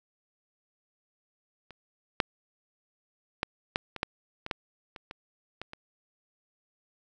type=clicks; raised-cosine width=0.3 ms; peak=-30 / -6 / -11 / -10 / -21 / -11 / -21 / -13 / -26 / -24 / -21 / -25 dBFS; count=12; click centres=1.707 / 2.202 / 3.431 / 3.759 / 3.963 / 4.031 / 4.464 / 4.512 / 4.962 / 5.111 / 5.616 / 5.734 s; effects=none